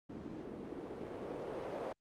blue noise with low-pass filter sweep, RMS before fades -44 dBFS, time 0.09-1.93 s, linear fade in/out 10 ms, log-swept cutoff 270 to 560 Hz, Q 1.9, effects Opus 48 kbps

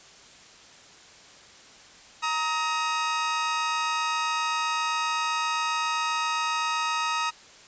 sawtooth tone pair together, 934.1 / 1268 Hz, A#5 / D#6, +3 / +32 cents, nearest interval perfect fourth, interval 529 cents, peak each -25 / -23 dBFS, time 2.22-7.31 s, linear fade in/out 20 ms, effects white hiss -50 dBFS RMS until 7.67 s + resampled to 16000 Hz

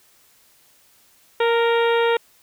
harmonic tone with a mistuned harmonic, 466.2 Hz, A#4, in tune, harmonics 1 / 2 / 3 / 4 / 5 / 6 / 7 / 8, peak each -17 / -23 / -27 / -29 / -31 / -33 / -34 / -35 dBFS, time 1.4-2.17 s, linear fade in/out 5 ms, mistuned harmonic 2, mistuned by -21 cents, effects white hiss -56 dBFS RMS until 2.42 s

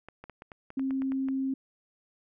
clicks, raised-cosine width 0.5 ms, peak -29 dBFS, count 11, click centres 0.086 / 0.24 / 0.297 / 0.421 / 0.518 / 0.704 / 0.795 / 0.908 / 1.02 / 1.12 / 1.286 s
sine tone, 267 Hz, C4, 35 cents sharp, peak -27 dBFS, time 0.77-1.54 s, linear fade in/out 5 ms
effects none

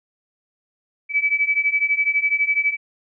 sine beating tone pair, 2289 / 2301 Hz, D7 / D7, -45 / -36 cents, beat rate 12 Hz, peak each -21 / -19 dBFS, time 1.09-2.77 s, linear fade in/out 50 ms, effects none

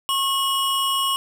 square tone pair together, 1087 / 2912 Hz, C#6 / F#7, -34 / -28 cents, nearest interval octave + perfect fourth, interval 1706 cents, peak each -23 dBFS, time 0.09-1.16 s, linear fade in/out 0 ms, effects none

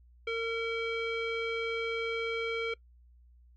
square tone with low-pass filter, 457.1 Hz, A#4, 34 cents flat, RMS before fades -33 dBFS, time 0.27-2.74 s, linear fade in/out 5 ms, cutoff 2700 Hz, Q 9.6, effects noise-tail reverb RT60 0.1 s tail -23 dB re dry + added 60 Hz sine -56 dBFS peak until 3.56 s

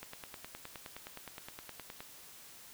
click train, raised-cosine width 0.3 ms, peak -28 dBFS, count 20, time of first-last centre 0.03-2.005 s, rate 9.62 Hz, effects white hiss -54 dBFS RMS until 2.73 s

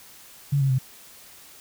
sine tone with pitch steps, 141.3 / 135.54 / 130.02 Hz, C#3 / C#3 / C3, +34 / -39 / -11 cents, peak -18 dBFS, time 0.52-0.787 s, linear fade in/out 10 ms, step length 89 ms, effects white hiss -48 dBFS RMS until 1.6 s

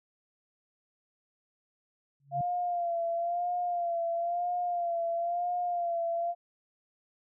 sine tone with exponential growth, 140.1 Hz, C#3, 19 cents sharp, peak -31 dBFS, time 2.2-2.41 s, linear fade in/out 2 ms, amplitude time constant 44 ms
sine tone with vibrato, 693 Hz, F5, 14 cents flat, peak -28 dBFS, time 2.31-6.35 s, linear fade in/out 50 ms, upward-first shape sine, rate 1 Hz, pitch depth 47 cents each way
effects none

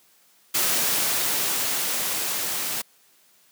white noise with level ramp, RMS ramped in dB -22 to -28 dBFS, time 0.54-2.82 s, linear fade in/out 10 ms, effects white hiss -59 dBFS RMS until 3.51 s + high-pass 150 Hz 12 dB/octave

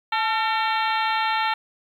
harmonic tone with a mistuned harmonic, 452.6 Hz, A4, 49 cents sharp, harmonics 2 / 3 / 4 / 5 / 6 / 7 / 8 / 9, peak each -23 / -27 / -29 / -31 / -33 / -34 / -35 / -36 dBFS, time 0.12-1.54 s, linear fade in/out 5 ms, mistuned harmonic 2, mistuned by -58 cents, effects 9-bit

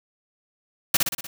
white noise with echo, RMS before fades -17 dBFS, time 0.94-0.97 s, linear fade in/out 5 ms, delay 60 ms, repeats 5, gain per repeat -4 dB, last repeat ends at 1.27 s, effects none

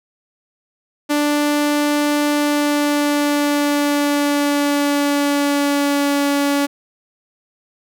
sawtooth tone with pitch glide, 293.7 to 284 Hz, D4 to C#4, 0 to +42 cents, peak -11 dBFS, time 1.09-6.67 s, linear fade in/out 20 ms, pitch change -58 cents, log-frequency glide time 2.27-6.27 s, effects none

